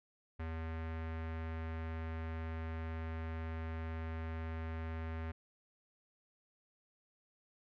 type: tone with low-pass filter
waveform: square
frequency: 81 Hz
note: E2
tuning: 30 cents flat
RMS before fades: -41 dBFS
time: 0.39-5.32 s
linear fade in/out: 10 ms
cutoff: 2000 Hz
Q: 1.7
effects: none